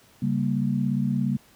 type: chord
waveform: sine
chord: G diminished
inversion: second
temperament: equal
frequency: 138.59 / 196 / 233.1 Hz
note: Db3 / G3 / Bb3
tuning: 0 / 0 / 0 cents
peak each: -26 dBFS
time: 0.22-1.37 s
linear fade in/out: 5 ms
effects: pink hiss -56 dBFS RMS until 1.55 s + high-pass 60 Hz 12 dB/octave